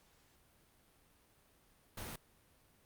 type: noise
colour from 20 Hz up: pink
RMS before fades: -45 dBFS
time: 1.97-2.16 s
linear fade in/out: 5 ms
effects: pink hiss -69 dBFS RMS until 2.85 s + Opus 48 kbps